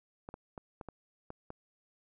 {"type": "clicks", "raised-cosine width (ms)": 1, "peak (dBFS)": -29, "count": 7, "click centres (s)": [0.289, 0.341, 0.578, 0.812, 0.887, 1.304, 1.504], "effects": []}